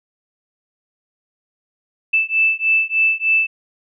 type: beating tone pair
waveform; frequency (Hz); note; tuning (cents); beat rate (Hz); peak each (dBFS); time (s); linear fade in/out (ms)
sine; 2637 / 2640.3; E7 / E7; 0 / +2; 3.3; -17; 2.13-3.47; 10
effects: none